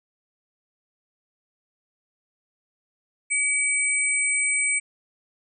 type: tone pair together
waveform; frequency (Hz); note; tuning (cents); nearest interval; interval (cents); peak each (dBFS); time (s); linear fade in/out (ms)
sine; 2281 / 8129; C#7 / B8; +49 / +49; octave + minor seventh; 2200; -23; 3.3-4.8; 20
effects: none